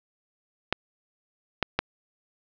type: clicks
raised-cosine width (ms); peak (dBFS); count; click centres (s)
0.3; -6; 3; 0.726 / 1.627 / 1.79
effects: low-pass 5000 Hz 12 dB/octave